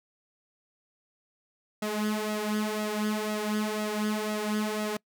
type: tone with flanger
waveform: sawtooth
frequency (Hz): 212.6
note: G#3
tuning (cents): +41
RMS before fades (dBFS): -30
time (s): 1.82-4.97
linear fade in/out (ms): 5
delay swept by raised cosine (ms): 1.5 to 4.1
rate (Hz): 2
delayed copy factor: +0.7
effects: noise-tail reverb RT60 0.1 s tail -25 dB re dry